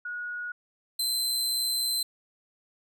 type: tone pair in turn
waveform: sine / sawtooth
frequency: 1452 / 4081 Hz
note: F#6 / C8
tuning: -33 / -44 cents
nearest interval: octave + tritone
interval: 1789 cents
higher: second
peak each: -32 / -23 dBFS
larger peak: second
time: 0.05-0.52 / 0.99-2.03 s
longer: second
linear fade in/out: 5 ms
effects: none